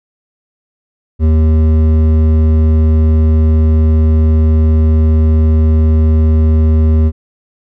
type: tone with hard clipping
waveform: triangle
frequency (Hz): 78.7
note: D#2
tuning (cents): +20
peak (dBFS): -8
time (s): 1.19-7.12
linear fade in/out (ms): 50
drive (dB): 14
effects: none